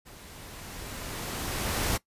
pink noise with level ramp, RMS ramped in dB -49 to -27 dBFS, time 0.05-1.98 s, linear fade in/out 20 ms, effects noise-tail reverb RT60 0.1 s tail -19 dB re dry + resampled to 32000 Hz

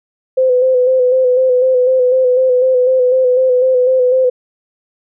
sine tone with vibrato, 509 Hz, C5, 48 cents flat, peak -8 dBFS, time 0.37-4.3 s, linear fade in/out 10 ms, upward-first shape square, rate 4 Hz, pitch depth 32 cents each way, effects none

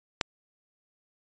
click, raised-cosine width 0.2 ms, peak -7 dBFS, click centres 0.212 s, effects resampled to 16000 Hz

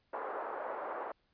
pink band-pass noise, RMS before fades -40 dBFS, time 0.13-1.12 s, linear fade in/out 5 ms, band 460 to 1300 Hz, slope 24 dB/octave, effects pink hiss -75 dBFS RMS until 1.33 s + resampled to 11025 Hz

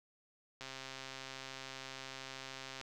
click train, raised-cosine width 0.2 ms, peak -28 dBFS, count 294, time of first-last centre 0.61-2.813 s, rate 133 Hz, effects none

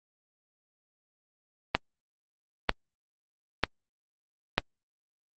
click train, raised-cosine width 0.3 ms, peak -5 dBFS, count 4, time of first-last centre 1.75-4.58 s, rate 1.06 Hz, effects Opus 24 kbps

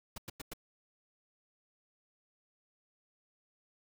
pink noise bursts, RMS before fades -42 dBFS, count 4, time 0.16-0.535 s, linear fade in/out 5 ms, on 21 ms, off 97 ms, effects none

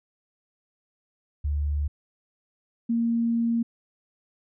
sine tone pair in turn, 73.1 / 232.1 Hz, D2 / A#3, -7 / -7 cents, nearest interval octave + minor sixth, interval 2000 cents, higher second, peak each -23 / -21 dBFS, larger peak second, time 1.44-1.88 / 2.89-3.63 s, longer second, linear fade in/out 10 ms, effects none

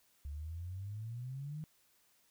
sine exponential sweep, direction up, 69.7 to 158.2 Hz, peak -40 dBFS, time 0.25-1.64 s, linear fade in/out 0 ms, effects white hiss -71 dBFS RMS until 2.3 s

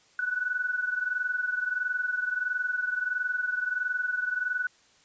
sine tone pair together, 1478.5 / 1500 Hz, F#6 / F#6, -2 / +23 cents, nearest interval unison, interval 25 cents, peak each -28 / -32 dBFS, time 0.19-4.67 s, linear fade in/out 2 ms, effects white hiss -61 dBFS RMS until 5.04 s + resampled to 16000 Hz

